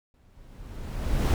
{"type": "noise with exponential growth", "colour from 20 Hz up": "brown", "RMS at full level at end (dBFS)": -19, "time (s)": [0.14, 1.34], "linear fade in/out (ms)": 1, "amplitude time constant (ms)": 260, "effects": []}